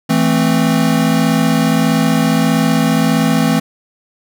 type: chord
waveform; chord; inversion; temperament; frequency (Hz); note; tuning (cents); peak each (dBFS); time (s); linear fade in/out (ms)
square; A minor; second; equal; 164.81 / 220 / 261.6; E3 / A3 / C4; 0 / 0 / 0; -16; 0.09-3.6; 10
effects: none